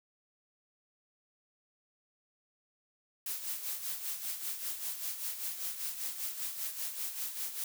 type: noise with tremolo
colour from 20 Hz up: blue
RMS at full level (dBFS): -36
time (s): 3.26-7.64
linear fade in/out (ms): 2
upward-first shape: sine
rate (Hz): 5.1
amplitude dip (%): 60
effects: none